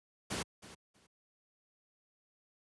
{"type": "noise with echo", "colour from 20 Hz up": "pink", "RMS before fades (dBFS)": -37, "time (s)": [0.3, 0.43], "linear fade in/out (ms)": 10, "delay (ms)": 320, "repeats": 2, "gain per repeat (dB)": -15, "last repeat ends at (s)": 1.07, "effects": ["high-pass 80 Hz 12 dB/octave", "resampled to 24000 Hz"]}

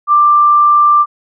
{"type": "tone", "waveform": "sine", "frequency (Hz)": 1182, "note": "D6", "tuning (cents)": 11, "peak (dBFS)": -5, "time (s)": [0.07, 1.06], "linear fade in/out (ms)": 50, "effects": []}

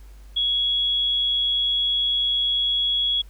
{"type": "tone", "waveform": "sine", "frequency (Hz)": 3343, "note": "G#7", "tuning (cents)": 11, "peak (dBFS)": -19, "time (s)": [0.36, 3.22], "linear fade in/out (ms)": 10, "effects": ["added 50 Hz sine -41 dBFS peak until 3.29 s", "pink hiss -57 dBFS RMS until 3.29 s"]}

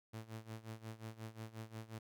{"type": "tone with tremolo", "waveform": "sawtooth", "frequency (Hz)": 111.2, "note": "A2", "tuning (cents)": 19, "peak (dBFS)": -40, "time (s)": [0.13, 1.99], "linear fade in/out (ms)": 10, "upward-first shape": "sine", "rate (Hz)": 5.6, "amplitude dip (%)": 85, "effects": []}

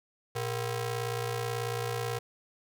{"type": "ring-modulated tone", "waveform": "sawtooth", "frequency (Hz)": 293.7, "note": "D4", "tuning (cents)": 0, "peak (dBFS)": -24, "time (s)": [0.35, 2.19], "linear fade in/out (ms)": 10, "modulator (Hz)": 176, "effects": []}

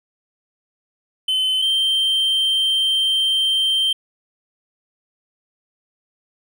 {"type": "tone pair in turn", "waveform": "triangle", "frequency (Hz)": [3054, 3138], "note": ["G7", "G7"], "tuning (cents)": [-46, 1], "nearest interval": "unison", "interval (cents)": 47, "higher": "second", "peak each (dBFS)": [-15, -14], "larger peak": "second", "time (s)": [[1.28, 1.62], [1.62, 3.93]], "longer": "second", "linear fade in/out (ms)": 5, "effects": []}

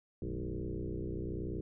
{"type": "tone with frequency modulation", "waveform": "sine", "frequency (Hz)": 138, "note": "C#3", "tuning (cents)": -7, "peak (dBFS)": -35, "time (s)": [0.22, 1.61], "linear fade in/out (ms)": 2, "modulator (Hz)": 60.8, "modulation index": 4.7, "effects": []}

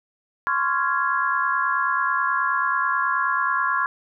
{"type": "chord", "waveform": "sine", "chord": "Db major seventh", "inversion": "third", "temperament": "just", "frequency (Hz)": [1039.4, 1108.7, 1385.9, 1663.1], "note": ["C6", "Db6", "F6", "Ab6"], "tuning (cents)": [-12, 0, -14, 2], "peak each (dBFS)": -25, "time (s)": [0.47, 3.86], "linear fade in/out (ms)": 0, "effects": []}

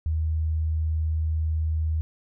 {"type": "tone", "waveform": "sine", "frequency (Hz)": 79, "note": "D#2", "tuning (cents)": 27, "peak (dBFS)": -22, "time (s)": [0.06, 2.01], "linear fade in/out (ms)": 0, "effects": []}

